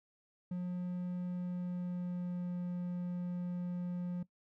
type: tone with pitch glide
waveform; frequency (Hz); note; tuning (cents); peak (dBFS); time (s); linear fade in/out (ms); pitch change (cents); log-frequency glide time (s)
triangle; 179 to 177.46; F3 to F3; +43 to +28; -33; 0.51-4.23; 5; -15; 1.27-2.58
effects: noise-tail reverb RT60 0.1 s tail -19 dB re dry